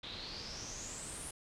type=noise with low-pass filter sweep; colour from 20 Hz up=pink; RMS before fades=-45 dBFS; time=0.03-1.31 s; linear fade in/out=5 ms; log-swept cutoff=3600 to 10000 Hz; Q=7.9; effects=none